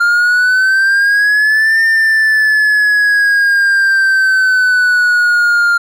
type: exponential two-way sweep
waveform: triangle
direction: up then down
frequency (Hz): 1396.9 to 1808 to 1396.9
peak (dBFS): -6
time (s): 0-5.78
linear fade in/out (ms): 10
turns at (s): 1.83
effects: none